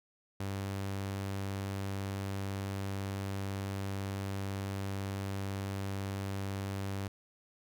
sawtooth tone, 98 Hz, G2, in tune, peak -31 dBFS, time 0.4-7.08 s, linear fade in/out 5 ms, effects none

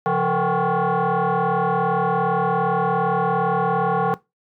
sine tone with frequency modulation, 174.2 Hz, F3, 4 cents flat, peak -16 dBFS, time 0.06-4.14 s, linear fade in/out 0 ms, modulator 311 Hz, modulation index 3.3, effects noise-tail reverb RT60 0.2 s tail -19 dB re dry + tanh soft clip ceiling -12 dBFS

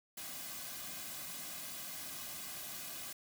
white noise with comb filter, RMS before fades -45 dBFS, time 0.17-3.13 s, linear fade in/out 5 ms, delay 2.2 ms, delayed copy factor -0.7, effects none

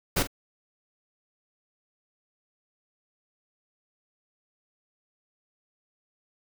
pink noise with echo, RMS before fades -24 dBFS, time 0.16-0.23 s, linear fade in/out 10 ms, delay 43 ms, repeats 1, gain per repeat -12 dB, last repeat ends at 0.273 s, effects none

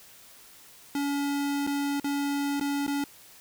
square tone with dropouts, 283.6 Hz, C#4, 40 cents sharp, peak -27 dBFS, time 0.95-3.04 s, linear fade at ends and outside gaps 2 ms, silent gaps 1.667-1.673 / 1.999-2.043 / 2.598-2.61 / 2.866-2.878 s, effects white hiss -52 dBFS RMS until 3.4 s

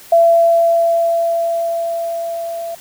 sine tone with level ramp, 673 Hz, E5, 36 cents sharp, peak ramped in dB -6 to -22 dBFS, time 0.12-2.75 s, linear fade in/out 5 ms, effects white hiss -40 dBFS RMS until 2.8 s

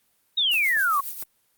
sine exponential sweep, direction down, 3826 to 1076 Hz, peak -19 dBFS, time 0.37-1.01 s, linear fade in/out 10 ms
violet noise with tremolo, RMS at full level -31 dBFS, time 0.51-1.24 s, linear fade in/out 10 ms, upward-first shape triangle, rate 7.4 Hz, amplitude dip 65%
click train, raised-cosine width 0.5 ms, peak -28 dBFS, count 4, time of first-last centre 0.54-1.225 s, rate 4.38 Hz
effects white hiss -67 dBFS RMS until 1.57 s + Opus 32 kbps

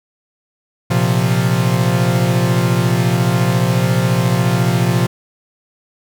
45% pulse chord, Bb suspended second, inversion none, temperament equal, 116.54 / 130.81 / 174.61 Hz, Bb2 / C3 / F3, 0 / 0 / 0 cents, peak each -17 dBFS, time 0.9-5.07 s, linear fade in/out 10 ms, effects none

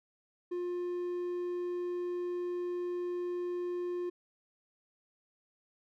triangle tone, 354.2 Hz, F4, 24 cents sharp, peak -31 dBFS, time 0.51-4.1 s, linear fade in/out 10 ms, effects none

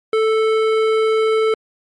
sine tone with hard clipping, 440 Hz, A4, in tune, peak -15 dBFS, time 0.13-1.54 s, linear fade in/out 2 ms, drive 13 dB, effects MP3 48 kbps

